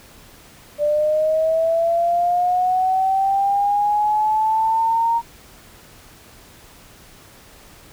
sine linear sweep, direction up, 587.3 to 932.3 Hz, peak -15 dBFS, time 0.78-5.22 s, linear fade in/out 50 ms, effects pink hiss -46 dBFS RMS until 7.92 s

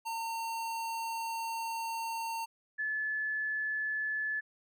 square / sine tone pair in turn, 911 / 1726.7 Hz, A#5 / A6, -40 / -33 cents, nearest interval major seventh, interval 1107 cents, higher second, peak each -35 / -31 dBFS, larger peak second, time 0.05-2.46 / 2.78-4.41 s, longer first, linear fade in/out 20 ms, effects none

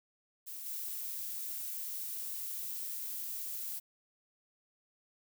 violet noise with level steps, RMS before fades -44 / -40 dBFS, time 0.46-3.8 s, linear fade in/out 20 ms, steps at 0.66 s, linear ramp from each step 2 ms, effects none

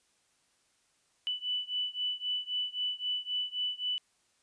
sine beating tone pair, 2979 / 2982.8 Hz, F#7 / F#7, +11 / +13 cents, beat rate 3.8 Hz, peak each -34 / -35 dBFS, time 1.27-3.98 s, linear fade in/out 0 ms, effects white hiss -71 dBFS RMS until 4.42 s + resampled to 22050 Hz

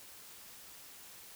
silence, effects white hiss -53 dBFS RMS until 1.35 s

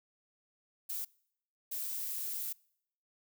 violet noise bursts at uneven times, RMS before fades -38 dBFS, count 2, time 0.89-1.05 / 1.71-2.53 s, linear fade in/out 10 ms, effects noise-tail reverb RT60 0.7 s tail -25 dB re dry

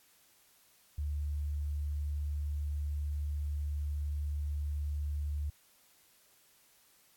sine tone, 73.42 Hz, D2, in tune, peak -32 dBFS, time 0.98-5.5 s, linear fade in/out 5 ms, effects white hiss -65 dBFS RMS until 7.16 s + AAC 64 kbps

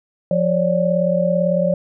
sine tone cluster, 175.7 / 548 / 586 Hz, F3 / C#5 / D5, +11 / -20 / -4 cents, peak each -19 dBFS, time 0.31-1.74 s, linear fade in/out 2 ms, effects none

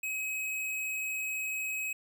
square tone, 2546 Hz, D#7, 39 cents sharp, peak -33 dBFS, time 0.03-1.93 s, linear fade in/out 5 ms, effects none

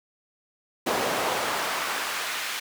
brown noise with high-pass filter sweep, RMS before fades -28 dBFS, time 0.86-2.6 s, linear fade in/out 10 ms, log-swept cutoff 470 to 2000 Hz, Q 0.86, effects none

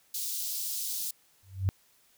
white high-pass noise, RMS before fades -34 dBFS, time 0.14-1.11 s, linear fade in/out 5 ms, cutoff 3900 Hz, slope 24 dB/octave
sine tone with exponential growth, 95.4 Hz, G2, 47 cents flat, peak -20 dBFS, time 1.43-1.69 s, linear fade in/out 0 ms, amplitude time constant 56 ms
effects white hiss -65 dBFS RMS until 2.17 s

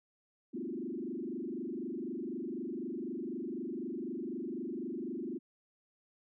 sine tone with frequency modulation, 293.7 Hz, D4, in tune, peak -36 dBFS, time 0.53-5.39 s, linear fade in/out 20 ms, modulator 24 Hz, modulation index 3.2, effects none

